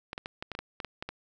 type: clicks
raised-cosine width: 0.3 ms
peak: -20 dBFS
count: 11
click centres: 0.131 / 0.179 / 0.259 / 0.425 / 0.517 / 0.551 / 0.59 / 0.802 / 0.847 / 1.025 / 1.09 s
effects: none